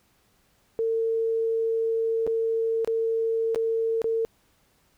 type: tone with dropouts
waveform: sine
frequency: 452.2 Hz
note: A4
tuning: 47 cents sharp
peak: -22 dBFS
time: 0.79-4.25 s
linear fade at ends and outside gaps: 0 ms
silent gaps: 2.266-2.275 / 2.847-2.875 / 3.547-3.559 / 4.018-4.043 s
effects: pink hiss -65 dBFS RMS until 4.97 s